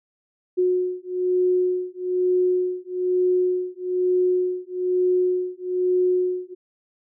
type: beating tone pair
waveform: sine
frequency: 363.5 / 364.6 Hz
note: F#4 / F#4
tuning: -31 / -25 cents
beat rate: 1.1 Hz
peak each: -22 dBFS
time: 0.57-6.55 s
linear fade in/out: 20 ms
effects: none